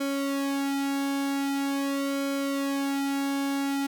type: tone with flanger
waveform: sawtooth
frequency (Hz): 277.2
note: C#4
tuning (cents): 0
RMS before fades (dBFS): -28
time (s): 0-3.87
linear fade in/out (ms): 10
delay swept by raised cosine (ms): 1.1 to 2.04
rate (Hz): 0.44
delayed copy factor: -0.85
effects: none